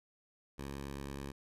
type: tone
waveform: 10% pulse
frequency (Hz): 69.3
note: C#2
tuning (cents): 0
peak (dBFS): -33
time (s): 0.58-1.32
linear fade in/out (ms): 10
effects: resampled to 32000 Hz